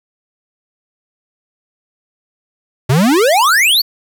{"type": "exponential sweep", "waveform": "square", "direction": "up", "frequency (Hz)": [119.2, 4699], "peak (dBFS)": -9, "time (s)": [2.89, 3.82], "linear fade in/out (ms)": 10, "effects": ["7-bit"]}